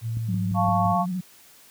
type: tone with pitch glide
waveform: sine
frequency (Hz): 113.9 to 103.85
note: A#2 to G#2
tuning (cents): -40 to 0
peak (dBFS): -25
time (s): 0.01-0.96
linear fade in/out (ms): 50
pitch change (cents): -160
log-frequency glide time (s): 0.22-0.42
type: click train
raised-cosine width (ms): 5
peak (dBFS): -22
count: 5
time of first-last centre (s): 0.17-0.858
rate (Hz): 5.81
type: tone with vibrato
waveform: sine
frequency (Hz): 182.1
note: F#3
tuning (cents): -27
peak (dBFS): -25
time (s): 0.28-1.21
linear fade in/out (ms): 10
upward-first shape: sine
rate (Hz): 15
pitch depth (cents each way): 65
type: chord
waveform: sine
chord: F augmented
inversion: none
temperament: equal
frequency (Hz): 698.5 / 880 / 1108.7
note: F5 / A5 / C#6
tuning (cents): 0 / 0 / 0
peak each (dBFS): -23 / -27 / -25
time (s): 0.54-1.06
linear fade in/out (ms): 50
effects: white hiss -52 dBFS RMS until 1.7 s + high-pass 60 Hz 12 dB/octave